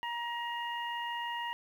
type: harmonic tone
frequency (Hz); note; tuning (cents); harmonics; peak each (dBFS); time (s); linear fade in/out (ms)
946; A#5; +25; 1 / 2 / 3; -36 / -40 / -42; 0.03-1.53; 0
effects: 10-bit